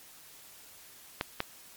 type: clicks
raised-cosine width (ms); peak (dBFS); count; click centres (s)
0.3; -13; 2; 1.211 / 1.404
effects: white hiss -53 dBFS RMS until 1.76 s + MP3 96 kbps